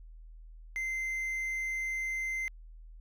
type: tone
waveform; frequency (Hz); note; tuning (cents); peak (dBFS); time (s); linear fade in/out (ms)
triangle; 2077; C7; -13; -30; 0.76-2.48; 0
effects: added 40 Hz sine -47 dBFS peak until 3 s